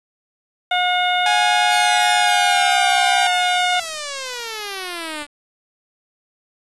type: harmonic tone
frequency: 721 Hz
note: F#5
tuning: 45 cents flat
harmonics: 1 / 2 / 3 / 4 / 5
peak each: -18 / -23 / -24 / -26 / -24 dBFS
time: 0.71-3.8 s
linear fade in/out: 5 ms
type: tone with pitch glide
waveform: sawtooth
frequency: 830.6 to 785.8 Hz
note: G#5 to G5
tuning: 0 to +4 cents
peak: -14 dBFS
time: 1.26-3.27 s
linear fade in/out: 2 ms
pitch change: -96 cents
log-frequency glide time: 2.15-2.78 s
type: exponential sweep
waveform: 5% pulse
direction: down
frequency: 2304 to 286.9 Hz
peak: -15 dBFS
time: 1.69-5.27 s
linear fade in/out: 50 ms
effects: resampled to 24000 Hz + 7-bit